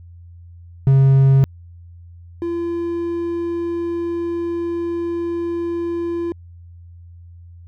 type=tone pair in turn; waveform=triangle; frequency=135.3 / 340.9 Hz; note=C#3 / F4; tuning=-42 / -42 cents; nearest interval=octave + major third; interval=1600 cents; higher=second; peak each=-7 / -18 dBFS; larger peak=first; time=0.87-1.44 / 2.42-6.32 s; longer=second; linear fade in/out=0 ms; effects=added 86 Hz sine -38 dBFS peak until 7.67 s

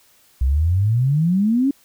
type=exponential sweep; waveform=sine; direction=up; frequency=61.74 to 285 Hz; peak=-14 dBFS; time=0.41-1.71 s; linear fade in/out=5 ms; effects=white hiss -55 dBFS RMS until 1.84 s

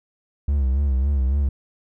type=tone with vibrato; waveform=triangle; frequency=68 Hz; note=C#2; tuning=33 cents flat; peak=-15 dBFS; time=0.48-1.49 s; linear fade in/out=5 ms; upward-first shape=sine; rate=3.6 Hz; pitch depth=100 cents each way; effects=none

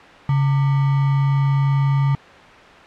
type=tone with sample-and-hold; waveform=sine; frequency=138.59 Hz; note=C#3; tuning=in tune; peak=-14 dBFS; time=0.29-2.15 s; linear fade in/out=2 ms; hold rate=1050 Hz; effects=white hiss -41 dBFS RMS until 2.86 s + low-pass 2000 Hz 12 dB/octave

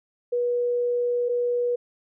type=tone pair in turn; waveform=sine; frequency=485 / 485 Hz; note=B4 / B4; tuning=-31 / -31 cents; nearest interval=unison; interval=0 cents; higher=neither; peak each=-21 dBFS; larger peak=neither; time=0.32-1.29 / 1.29-1.76 s; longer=first; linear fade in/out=10 ms; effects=none

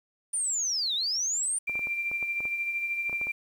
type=linear two-way sweep; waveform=sine; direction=down then up; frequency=9320 to 3520 to 9160 Hz; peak=-26 dBFS; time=0.33-1.59 s; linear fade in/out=10 ms; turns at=0.94 s
type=tone with tremolo; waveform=sine; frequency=2367 Hz; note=D7; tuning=13 cents sharp; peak=-26 dBFS; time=1.67-3.32 s; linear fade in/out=10 ms; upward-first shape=sine; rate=13 Hz; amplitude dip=45%
type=clicks; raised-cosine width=1 ms; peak=-29 dBFS; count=12; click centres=1.696 / 1.755 / 1.793 / 1.871 / 2.115 / 2.227 / 2.405 / 2.454 / 3.096 / 3.129 / 3.214 / 3.27 s
effects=9-bit

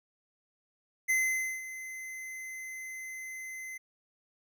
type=tone with ADSR envelope; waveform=square; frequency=2054 Hz; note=C7; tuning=33 cents flat; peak=-25 dBFS; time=1.08-3.78 s; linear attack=21 ms; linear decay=510 ms; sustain=-15 dB; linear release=11 ms; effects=none

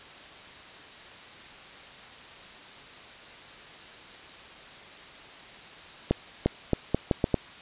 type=accelerating click train; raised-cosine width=2 ms; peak=-8 dBFS; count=7; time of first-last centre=6.11-7.343 s; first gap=350 ms; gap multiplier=0.78; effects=white hiss -46 dBFS RMS until 7.61 s + resampled to 8000 Hz

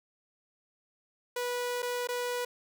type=tone with dropouts; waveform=sawtooth; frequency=489.5 Hz; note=B4; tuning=15 cents flat; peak=-27 dBFS; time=1.36-2.45 s; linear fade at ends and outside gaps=5 ms; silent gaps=1.822-1.827 / 2.073-2.087 s; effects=none

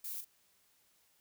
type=noise with echo; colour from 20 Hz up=violet; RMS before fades=-42 dBFS; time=0.04-0.21 s; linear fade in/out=5 ms; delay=37 ms; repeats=1; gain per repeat=-8 dB; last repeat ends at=0.247 s; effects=white hiss -71 dBFS RMS until 1.2 s

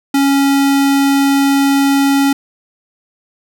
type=tone; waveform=square; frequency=277.2 Hz; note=C#4; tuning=in tune; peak=-10 dBFS; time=0.14-2.33 s; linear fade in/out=5 ms; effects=none

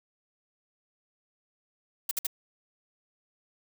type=noise bursts; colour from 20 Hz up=blue; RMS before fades=-28 dBFS; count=3; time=2.09-2.268 s; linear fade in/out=5 ms; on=22 ms; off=56 ms; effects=none

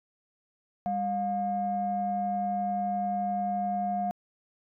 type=tone pair together; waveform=sine; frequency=200 / 711.5 Hz; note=G3 / F5; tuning=+35 / +32 cents; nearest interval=octave + minor seventh; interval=2197 cents; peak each=-32 / -27 dBFS; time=0.86-4.11 s; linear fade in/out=0 ms; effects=tanh soft clip ceiling -20 dBFS

